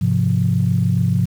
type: chord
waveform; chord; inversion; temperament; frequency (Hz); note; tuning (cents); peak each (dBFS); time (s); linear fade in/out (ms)
sine; F minor; first; equal; 103.83 / 130.81 / 174.61; Ab2 / C3 / F3; 0 / 0 / 0; -18; 0.01-1.26; 10
effects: tanh soft clip ceiling -4 dBFS + 7-bit